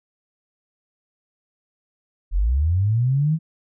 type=linear sweep; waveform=sine; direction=up; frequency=38.89 to 164.1 Hz; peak=-16 dBFS; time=2.31-3.39 s; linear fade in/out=50 ms; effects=none